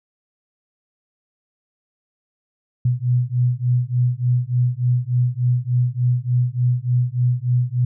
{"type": "beating tone pair", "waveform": "sine", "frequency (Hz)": [122, 125.4], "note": ["B2", "B2"], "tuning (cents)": [-21, 27], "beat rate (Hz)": 3.4, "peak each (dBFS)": [-19, -19], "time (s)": [2.85, 7.85], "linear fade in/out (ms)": 5, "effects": []}